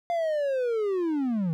triangle linear sweep, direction down, 698.5 to 154.4 Hz, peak -22 dBFS, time 0.1-1.53 s, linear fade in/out 0 ms, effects none

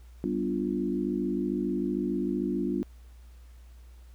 sine chord, G dominant seventh, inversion none, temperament equal with one note detuned, 193.75 / 246.9 / 293.7 / 349.2 Hz, G3 / B3 / D4 / F4, -20 / 0 / 0 / 0 cents, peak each -32 dBFS, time 0.24-2.83 s, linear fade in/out 0 ms, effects added 60 Hz sine -47 dBFS peak until 4.14 s + pink hiss -64 dBFS RMS until 4.14 s

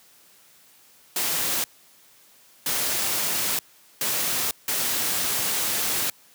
white noise bursts at uneven times, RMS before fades -25 dBFS, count 4, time 1.16-1.64 / 2.66-3.59 / 4.01-4.51 / 4.68-6.1 s, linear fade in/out 2 ms, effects white hiss -55 dBFS RMS until 6.34 s + high-pass 100 Hz 12 dB/octave

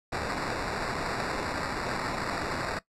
white noise with sample-and-hold, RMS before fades -32 dBFS, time 0.12-2.79 s, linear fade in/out 5 ms, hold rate 3150 Hz, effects noise-tail reverb RT60 0.1 s tail -17 dB re dry + low-pass 7000 Hz 12 dB/octave

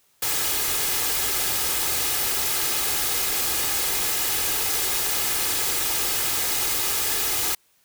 white noise with comb filter, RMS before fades -24 dBFS, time 0.22-7.55 s, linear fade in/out 5 ms, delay 2.4 ms, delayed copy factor +0.5, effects white hiss -63 dBFS RMS until 7.84 s

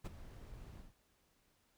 brown noise with ADSR envelope, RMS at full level -37 dBFS, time 0.04-0.94 s, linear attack 18 ms, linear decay 24 ms, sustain -15 dB, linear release 160 ms, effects pink hiss -75 dBFS RMS until 1.77 s

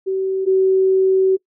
sine tone pair in turn, 382 / 379.9 Hz, G4 / F#4, -45 / +46 cents, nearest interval unison, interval 9 cents, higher first, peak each -17 / -11 dBFS, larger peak second, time 0.06-0.46 / 0.46-1.37 s, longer second, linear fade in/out 20 ms, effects noise-tail reverb RT60 0.1 s tail -22 dB re dry

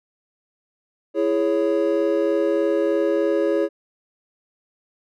triangle chord, C# minor, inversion first, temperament just, 332.6 / 415.8 / 554.4 Hz, E4 / G#4 / C#5, +16 / +2 / 0 cents, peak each -20 dBFS, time 1.14-3.69 s, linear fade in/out 50 ms, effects none

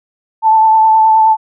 sine tone with vibrato, 880 Hz, A5, in tune, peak -5 dBFS, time 0.42-1.37 s, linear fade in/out 50 ms, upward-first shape sine, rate 9.6 Hz, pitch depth 18 cents each way, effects none

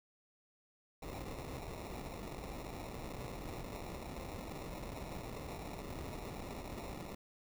pink noise with sample-and-hold, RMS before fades -45 dBFS, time 1.02-7.15 s, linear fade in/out 5 ms, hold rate 1575 Hz, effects none

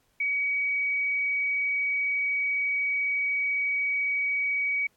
sine tone with frequency modulation, 2264 Hz, C#7, 36 cents sharp, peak -24 dBFS, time 0.2-4.87 s, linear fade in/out 5 ms, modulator 41.9 Hz, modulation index 0.23, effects pink hiss -69 dBFS RMS until 4.96 s + AAC 64 kbps

